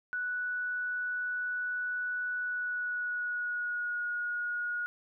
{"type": "tone with pitch glide", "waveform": "sine", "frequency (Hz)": [1478, 1445.1], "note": ["F#6", "F#6"], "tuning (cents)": [-2, -41], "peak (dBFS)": -31, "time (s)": [0.13, 4.86], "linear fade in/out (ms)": 0, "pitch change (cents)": -39, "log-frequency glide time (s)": [2.37, 4.06], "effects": []}